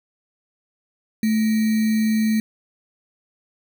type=tone with sample-and-hold; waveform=sine; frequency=218.8 Hz; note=A3; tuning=9 cents flat; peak=-16 dBFS; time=1.23-2.4 s; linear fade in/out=2 ms; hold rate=2100 Hz; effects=none